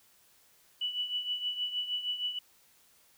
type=tone with tremolo; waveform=sine; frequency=2960 Hz; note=F#7; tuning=in tune; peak=-28 dBFS; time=0.81-2.39 s; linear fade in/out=5 ms; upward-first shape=triangle; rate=6.4 Hz; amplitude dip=75%; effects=white hiss -64 dBFS RMS until 3.17 s